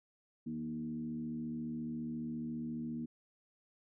sine tone with frequency modulation, 236.5 Hz, A#3, 25 cents sharp, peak -37 dBFS, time 0.46-3.06 s, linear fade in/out 10 ms, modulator 74.5 Hz, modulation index 0.76, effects none

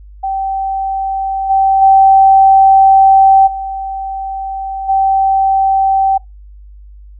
sine tone with level steps, 775 Hz, G5, 20 cents flat, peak -14 / -7 / -3 / -18 / -8 dBFS, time 0.23-6.18 s, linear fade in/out 10 ms, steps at 1.49 / 1.81 / 3.46 / 4.88 s, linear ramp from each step 20 ms, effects noise-tail reverb RT60 0.2 s tail -24 dB re dry + added 50 Hz sine -33 dBFS peak until 7.19 s

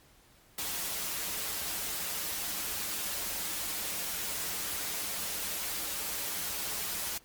white noise with comb filter, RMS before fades -35 dBFS, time 0.58-7.18 s, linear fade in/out 5 ms, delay 7.9 ms, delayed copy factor -0.65, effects pink hiss -61 dBFS RMS until 7.24 s + MP3 96 kbps

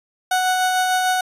30% pulse tone with tremolo, 740 Hz, F#5, in tune, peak -13 dBFS, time 0.31-1.21 s, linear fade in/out 5 ms, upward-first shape sine, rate 6.7 Hz, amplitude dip 25%, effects resampled to 32000 Hz

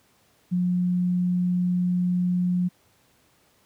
sine tone, 179.1 Hz, F3, 44 cents sharp, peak -20 dBFS, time 0.51-2.69 s, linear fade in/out 20 ms, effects pink hiss -62 dBFS RMS until 3.65 s + high-pass 80 Hz 12 dB/octave

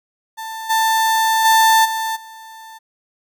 35% pulse tone with level steps, 889 Hz, A5, 18 cents sharp, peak -25 / -12 / -8 / -18 / -34 dBFS, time 0.37-2.79 s, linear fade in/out 20 ms, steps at 0.69 / 1.44 / 1.84 / 2.15 s, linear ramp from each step 20 ms, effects none

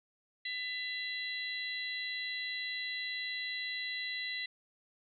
harmonic tone with a mistuned harmonic, 667 Hz, E5, 20 cents sharp, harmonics 3 / 4 / 5 / 6, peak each -38 / -46 / -48 / -40 dBFS, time 0.45-4.46 s, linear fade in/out 5 ms, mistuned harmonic 4, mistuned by +53 cents, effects none

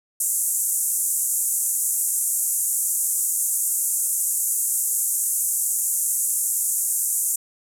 pink band-pass noise, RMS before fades -23 dBFS, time 0.2-7.36 s, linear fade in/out 5 ms, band 7200 to 13000 Hz, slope 48 dB/octave, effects none

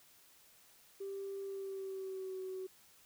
sine tone with pitch glide, 392.8 to 375.7 Hz, G4 to F#4, +4 to +26 cents, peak -39 dBFS, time 1-2.67 s, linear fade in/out 10 ms, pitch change -78 cents, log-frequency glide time 1.44-2.39 s, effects tanh soft clip ceiling -35 dBFS + white hiss -64 dBFS RMS until 3.05 s

